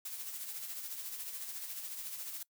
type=noise with tremolo; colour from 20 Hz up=blue; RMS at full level=-41 dBFS; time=0.05-2.43 s; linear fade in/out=5 ms; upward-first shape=sine; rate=14 Hz; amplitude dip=45%; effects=noise-tail reverb RT60 0.1 s tail -23 dB re dry